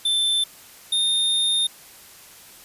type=tone pair in turn; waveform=square; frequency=3543 / 3649 Hz; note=A7 / A#7; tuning=+11 / -38 cents; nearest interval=minor second; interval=51 cents; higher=second; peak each=-19 dBFS; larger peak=neither; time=0.05-0.44 / 0.92-1.67 s; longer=second; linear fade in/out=5 ms; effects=white hiss -46 dBFS RMS until 2.64 s + resampled to 32000 Hz